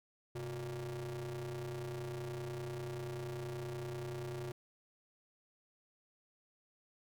45% pulse ring-modulated tone, 115.4 Hz, A#2, 17 cents flat, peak -37 dBFS, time 0.35-4.52 s, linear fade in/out 5 ms, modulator 246 Hz, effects none

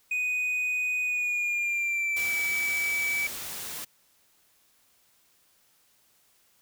triangle tone with pitch glide, 2489 to 2296 Hz, D#7 to D7, 0 to -40 cents, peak -24 dBFS, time 0.11-3.27 s, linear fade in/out 5 ms, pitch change -140 cents, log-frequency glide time 1.03-2.39 s
white noise, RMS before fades -37 dBFS, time 2.16-3.85 s, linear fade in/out 10 ms
effects white hiss -65 dBFS RMS until 6.61 s

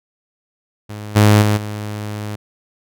sawtooth tone with level steps, 105 Hz, G#2, 19 cents sharp, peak -24 / -4 / -9 / -20 dBFS, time 0.89-2.36 s, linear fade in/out 10 ms, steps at 1.15 / 1.41 / 1.56 s, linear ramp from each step 20 ms, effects none

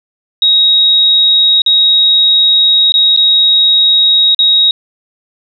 sine tone with dropouts, 3788 Hz, A#7, 27 cents sharp, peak -5 dBFS, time 0.42-4.71 s, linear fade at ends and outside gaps 2 ms, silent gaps 1.619-1.662 / 2.921-2.94 / 3.164-3.173 / 4.347-4.39 s, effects none

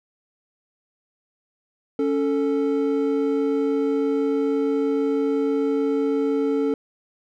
triangle tone pair together, 278.8 / 442.6 Hz, C#4 / A4, +10 / +10 cents, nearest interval minor sixth, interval 800 cents, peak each -20 dBFS, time 1.99-6.74 s, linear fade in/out 2 ms, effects none

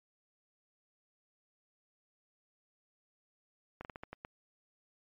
slowing click train, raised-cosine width 0.5 ms, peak -28 dBFS, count 7, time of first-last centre 3.81-4.249 s, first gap 39 ms, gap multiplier 1.25, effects MP3 48 kbps

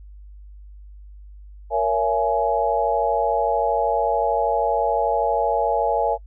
sine chord, A# half-diminished seventh, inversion none, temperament just, 466.2 / 559.4 / 671.3 / 839.1 Hz, A#4 / C#5 / E5 / G#5, 0 / +16 / +31 / +18 cents, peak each -24 / -24 / -23 / -22 dBFS, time 1.7-6.18 s, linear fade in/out 50 ms, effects noise-tail reverb RT60 0.1 s tail -24 dB re dry + added 50 Hz sine -39 dBFS peak until 6.26 s

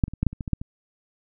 clicks, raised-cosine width 5 ms, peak -6 / -21 / -22 / -9 / -6 / -23 / -18 / -18 / -9 / -20 dBFS, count 10, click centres 0.038 / 0.081 / 0.136 / 0.23 / 0.267 / 0.33 / 0.408 / 0.478 / 0.533 / 0.615 s, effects none

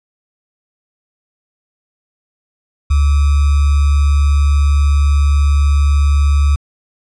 sine tone with sample-and-hold, 71.8 Hz, D2, 39 cents flat, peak -8 dBFS, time 2.9-6.56 s, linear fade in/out 10 ms, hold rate 1225 Hz, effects resampled to 22050 Hz

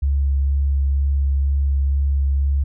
sine tone with vibrato, 69.3 Hz, C#2, in tune, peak -15 dBFS, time 0.02-2.64 s, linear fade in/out 10 ms, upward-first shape sine, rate 2.1 Hz, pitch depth 13 cents each way, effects none

